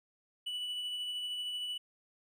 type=tone with tremolo; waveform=triangle; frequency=2960 Hz; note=F#7; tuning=in tune; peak=-33 dBFS; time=0.46-1.78 s; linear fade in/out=10 ms; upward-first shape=sine; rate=13 Hz; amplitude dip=25%; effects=none